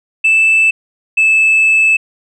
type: tone pair in turn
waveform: sine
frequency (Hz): 2637 / 2619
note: E7 / E7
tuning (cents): 0 / -12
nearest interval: unison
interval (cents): 12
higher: first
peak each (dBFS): -5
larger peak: neither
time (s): 0.24-0.71 / 1.17-1.97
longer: second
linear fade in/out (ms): 10
effects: tanh soft clip ceiling -5 dBFS